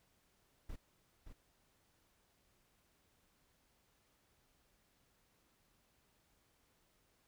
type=noise with echo; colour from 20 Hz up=brown; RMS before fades=-45 dBFS; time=0.69-0.76 s; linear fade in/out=5 ms; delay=570 ms; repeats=1; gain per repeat=-7 dB; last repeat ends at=1.33 s; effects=pink hiss -75 dBFS RMS until 7.27 s